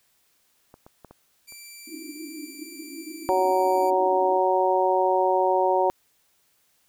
clicks, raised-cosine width 1 ms, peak -32 / -32 / -29 / -31 / -39 dBFS, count 5, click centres 0.741 / 0.865 / 1.047 / 1.11 / 1.523 s
10% pulse tone with pitch glide, 2343 to 2323 Hz, D7 to D7, -5 to -20 cents, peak -33 dBFS, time 1.47-3.91 s, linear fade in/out 20 ms, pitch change -15 cents, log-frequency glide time 2.94-3.63 s
pink band-pass noise, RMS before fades -40 dBFS, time 1.87-4.39 s, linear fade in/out 10 ms, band 280 to 340 Hz, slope 96 dB/octave
harmonic tone, 186.2 Hz, F#3, 11 cents sharp, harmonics 2 / 3 / 4 / 5, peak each -24 / -24 / -24 / -24 dBFS, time 3.29-5.9 s, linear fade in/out 0 ms
effects white hiss -66 dBFS RMS until 6.88 s

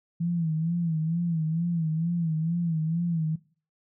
sine tone with vibrato, 164.81 Hz, E3, in tune, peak -24 dBFS, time 0.2-3.36 s, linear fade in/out 10 ms, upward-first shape sine, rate 2.2 Hz, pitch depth 89 cents each way, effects noise-tail reverb RT60 0.4 s tail -19 dB re dry

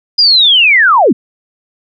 sine linear sweep, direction down, 4978 to 174.61 Hz, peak -4 dBFS, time 0.18-1.13 s, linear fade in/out 10 ms, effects none

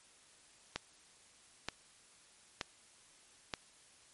click train, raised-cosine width 0.2 ms, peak -18 dBFS, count 4, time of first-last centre 0.76-3.538 s, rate 1.08 Hz, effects white hiss -63 dBFS RMS until 4.13 s + MP3 48 kbps

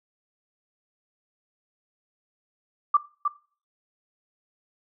sine tone with echo, 1174.7 Hz, D6, in tune, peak -14 dBFS, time 2.94-2.97 s, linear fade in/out 5 ms, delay 310 ms, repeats 1, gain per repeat -6 dB, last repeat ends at 3.28 s, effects noise-tail reverb RT60 0.4 s tail -19 dB re dry

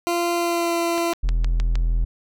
20% pulse tone with pitch glide, 344.6 to 339.3 Hz, F4 to F4, -23 to -50 cents, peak -15 dBFS, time 0.07-1.13 s, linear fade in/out 0 ms, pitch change -27 cents, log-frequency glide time 0.33-0.75 s
click train, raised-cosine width 0.2 ms, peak -14 dBFS, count 6, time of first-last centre 0.98-1.755 s, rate 6.45 Hz
triangle tone, 41.74 Hz, E1, 22 cents sharp, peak -15 dBFS, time 1.23-2.05 s, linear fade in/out 10 ms
effects none

